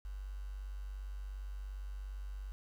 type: tone with quantisation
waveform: sine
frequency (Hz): 48.64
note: G1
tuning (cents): -13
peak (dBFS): -40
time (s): 0.05-2.52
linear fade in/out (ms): 0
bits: 10
effects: none